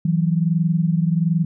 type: tone pair together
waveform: sine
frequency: 163 / 184.28 Hz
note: E3 / F#3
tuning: -19 / -7 cents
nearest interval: major second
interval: 212 cents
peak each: -17 / -21 dBFS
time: 0.05-1.45 s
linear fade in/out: 5 ms
effects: none